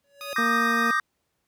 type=tone with exponential growth; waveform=square; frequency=564 Hz; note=C#5; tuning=30 cents sharp; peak=-30 dBFS; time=0.04-0.33 s; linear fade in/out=0 ms; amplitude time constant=61 ms
type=tone; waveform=15% pulse; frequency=1242 Hz; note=D#6; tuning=3 cents flat; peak=-29 dBFS; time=0.21-0.91 s; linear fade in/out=0 ms
type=chord; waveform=triangle; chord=Eb major seventh; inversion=third; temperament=equal with one note detuned; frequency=1186.9 / 1244.5 / 1568 / 1864.7 Hz; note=D6 / Eb6 / G6 / Bb6; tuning=+18 / 0 / 0 / 0 cents; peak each=-25 dBFS; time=0.36-1 s; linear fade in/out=2 ms
type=harmonic tone; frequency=232.3 Hz; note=A#3; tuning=6 cents flat; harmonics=1 / 2 / 3 / 4 / 5; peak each=-27 / -33 / -38 / -42 / -42 dBFS; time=0.38-0.91 s; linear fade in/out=5 ms
effects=pink hiss -75 dBFS RMS until 1.47 s + high-pass 60 Hz 12 dB/octave